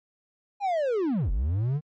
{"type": "linear two-way sweep", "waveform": "triangle", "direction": "down then up", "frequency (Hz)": [830.6, 40.25, 155.5], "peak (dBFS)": -21, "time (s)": [0.6, 1.81], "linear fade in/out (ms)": 50, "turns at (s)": 1.31, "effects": ["MP3 32 kbps"]}